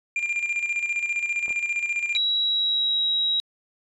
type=tone with tremolo; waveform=triangle; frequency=2395 Hz; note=D7; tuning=33 cents sharp; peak=-20 dBFS; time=0.16-2.17 s; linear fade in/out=2 ms; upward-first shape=square; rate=15 Hz; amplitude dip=55%
type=clicks; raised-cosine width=1 ms; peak=-29 dBFS; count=2; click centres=1.481 / 1.506 s
type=tone with pitch glide; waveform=sine; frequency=3885 to 3845 Hz; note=B7 to B7; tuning=-29 to -47 cents; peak=-20 dBFS; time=2.15-3.4 s; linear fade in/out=0 ms; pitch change=-18 cents; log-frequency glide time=2.38-3.02 s
effects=resampled to 24000 Hz